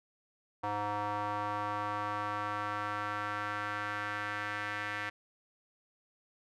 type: tone with band-pass filter sweep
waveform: square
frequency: 103.83 Hz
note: G#2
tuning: in tune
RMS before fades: -36 dBFS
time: 0.63-5.1 s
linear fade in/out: 10 ms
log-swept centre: 920 to 1800 Hz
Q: 2.7
effects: none